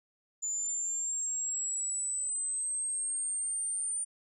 sine linear sweep, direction up, 7040 to 9060 Hz, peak -29 dBFS, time 0.42-4.05 s, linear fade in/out 20 ms, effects tanh soft clip ceiling -29 dBFS

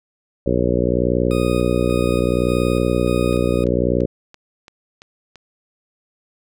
harmonic tone, 60.7 Hz, B1, 29 cents flat, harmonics 1 / 2 / 3 / 4 / 5 / 6 / 7 / 8 / 9, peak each -24 / -24 / -24 / -24 / -24 / -24 / -24 / -24 / -24 dBFS, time 0.46-4.06 s, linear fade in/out 5 ms
20% pulse tone with tremolo, 1242 Hz, D#6, 3 cents flat, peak -24 dBFS, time 1.31-3.64 s, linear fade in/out 0 ms, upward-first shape square, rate 1.7 Hz, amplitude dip 40%
click train, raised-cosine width 0.2 ms, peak -24 dBFS, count 7, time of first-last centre 3.33-5.357 s, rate 2.96 Hz
effects none

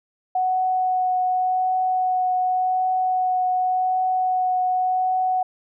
sine tone with vibrato, 740 Hz, F#5, in tune, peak -18 dBFS, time 0.35-5.43 s, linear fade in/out 5 ms, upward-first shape triangle, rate 0.88 Hz, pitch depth 11 cents each way, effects none

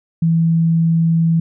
sine tone, 164.81 Hz, E3, in tune, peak -11 dBFS, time 0.22-1.4 s, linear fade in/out 5 ms, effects none

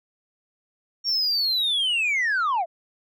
sine linear sweep, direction down, 5588 to 622.3 Hz, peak -18 dBFS, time 1.04-2.66 s, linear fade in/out 50 ms, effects tanh soft clip ceiling -19 dBFS

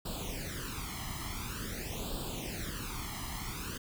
pink noise with flanger, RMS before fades -39 dBFS, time 0.05-3.78 s, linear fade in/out 10 ms, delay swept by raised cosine 0.24 to 0.99 ms, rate 0.47 Hz, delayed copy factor +0.85, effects none

